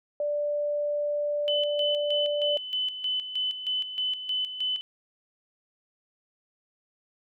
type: tone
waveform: sine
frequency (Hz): 587.3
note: D5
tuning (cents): 0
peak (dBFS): -25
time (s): 0.2-2.57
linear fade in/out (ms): 2
type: tone with tremolo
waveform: sine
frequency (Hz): 3017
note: F#7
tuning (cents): +33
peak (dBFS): -25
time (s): 1.48-4.81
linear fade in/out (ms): 0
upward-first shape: square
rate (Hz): 3.2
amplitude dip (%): 65
effects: none